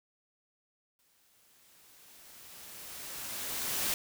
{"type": "noise with exponential growth", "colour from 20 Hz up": "white", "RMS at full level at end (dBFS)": -31, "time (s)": [0.99, 3.94], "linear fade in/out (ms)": 1, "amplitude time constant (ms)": 640, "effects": []}